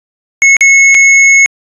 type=tone with dropouts; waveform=square; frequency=2187 Hz; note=C#7; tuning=24 cents flat; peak=-3 dBFS; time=0.42-1.46 s; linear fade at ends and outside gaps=0 ms; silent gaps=0.567-0.609 / 0.945-0.949 s; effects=resampled to 22050 Hz